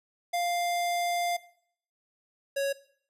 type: tone pair in turn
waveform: square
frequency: 698.5 / 554.4 Hz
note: F5 / C#5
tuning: 0 / 0 cents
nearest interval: major third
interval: 400 cents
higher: first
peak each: -27 / -27 dBFS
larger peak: neither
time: 0.33-1.37 / 2.56-2.73 s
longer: first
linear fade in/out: 10 ms
effects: noise-tail reverb RT60 0.6 s tail -18 dB re dry + resampled to 32000 Hz